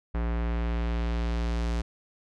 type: tone with low-pass filter sweep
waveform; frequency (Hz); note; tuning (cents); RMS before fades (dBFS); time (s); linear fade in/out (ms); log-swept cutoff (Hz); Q
square; 57.9; A#1; -11; -28; 0.14-1.82; 10; 1800 to 6600; 0.95
effects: none